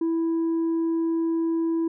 sine tone with tanh clipping, 329.6 Hz, E4, in tune, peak -22 dBFS, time 0.01-1.88 s, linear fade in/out 5 ms, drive 2 dB, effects none

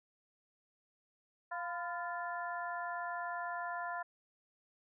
harmonic tone with a mistuned harmonic, 349.2 Hz, F4, in tune, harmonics 2 / 3 / 4 / 5, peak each -41 / -42 / -44 / -45 dBFS, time 1.51-4.03 s, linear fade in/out 10 ms, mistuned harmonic 3, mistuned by -56 cents, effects none

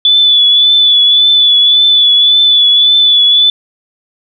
sine tone with vibrato, 3461 Hz, A7, 29 cents flat, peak -4 dBFS, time 0.05-3.5 s, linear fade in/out 2 ms, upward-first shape triangle, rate 1.8 Hz, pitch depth 38 cents each way, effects none

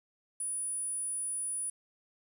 sine tone, 9800 Hz, D#9, 27 cents flat, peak -30 dBFS, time 0.4-1.7 s, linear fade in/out 5 ms, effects tanh soft clip ceiling -32 dBFS + 10-bit

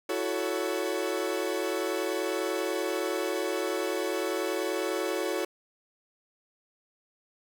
40% pulse chord, F# minor seventh, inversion third, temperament equal with one note detuned, 329.6 / 370 / 440 / 560.8 Hz, E4 / F#4 / A4 / C#5, 0 / 0 / 0 / +20 cents, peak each -34 / -32 / -33 / -33 dBFS, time 0.09-5.45 s, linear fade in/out 5 ms, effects none

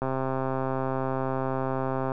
click train, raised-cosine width 1 ms, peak -15 dBFS, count 278, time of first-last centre 0.02-2.118 s, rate 132 Hz, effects none

